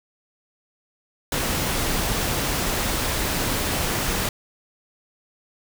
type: noise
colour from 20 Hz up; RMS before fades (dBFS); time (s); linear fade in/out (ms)
pink; -24; 1.32-4.29; 2
effects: none